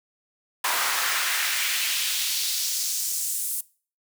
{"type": "noise with high-pass filter sweep", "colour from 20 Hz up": "pink", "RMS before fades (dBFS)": -26, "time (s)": [0.64, 3.61], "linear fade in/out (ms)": 5, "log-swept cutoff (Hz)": [970, 10000], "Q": 1.4, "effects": ["noise-tail reverb RT60 0.4 s tail -21 dB re dry"]}